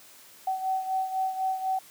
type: beating tone pair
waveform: sine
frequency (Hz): 758 / 762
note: F#5 / G5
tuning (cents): +42 / -49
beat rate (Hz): 4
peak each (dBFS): -27 / -33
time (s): 0.47-1.79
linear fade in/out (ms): 5
effects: white hiss -52 dBFS RMS until 1.9 s + high-pass 100 Hz 12 dB/octave